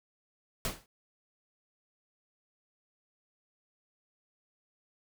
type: noise with exponential decay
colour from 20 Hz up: pink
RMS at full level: -29 dBFS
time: 0.65-0.86 s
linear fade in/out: 1 ms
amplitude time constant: 44 ms
effects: none